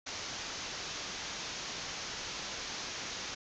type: low-pass noise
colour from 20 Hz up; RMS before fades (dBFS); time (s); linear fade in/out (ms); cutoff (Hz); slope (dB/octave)
white; -41; 0.06-3.35; 10; 6700; 96
effects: none